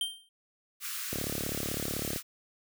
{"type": "tone with exponential decay", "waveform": "square", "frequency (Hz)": 3155, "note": "G7", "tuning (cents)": 10, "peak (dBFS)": -27, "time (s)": [0.01, 0.29], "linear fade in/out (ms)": 2, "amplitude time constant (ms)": 60}
{"type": "high-pass noise", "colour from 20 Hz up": "white", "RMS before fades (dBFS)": -37, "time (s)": [0.8, 2.23], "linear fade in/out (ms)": 50, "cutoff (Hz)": 1100, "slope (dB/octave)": 96}
{"type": "click train", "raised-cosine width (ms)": 2, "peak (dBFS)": -21, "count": 38, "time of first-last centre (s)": [1.13, 2.161], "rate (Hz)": 35.9}
{"effects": ["high-pass 60 Hz 12 dB/octave"]}